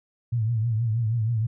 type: tone with vibrato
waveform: sine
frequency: 113.5 Hz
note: A#2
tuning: 46 cents flat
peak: -21 dBFS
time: 0.32-1.47 s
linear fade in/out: 10 ms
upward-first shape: triangle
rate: 6.3 Hz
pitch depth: 120 cents each way
effects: none